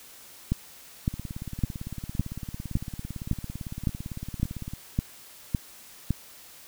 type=two click trains; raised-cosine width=5 ms; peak=-22 / -11 dBFS; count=65 / 11; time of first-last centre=1.14-4.736 / 0.52-6.107 s; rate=17.8 / 1.79 Hz; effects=white hiss -49 dBFS RMS until 6.67 s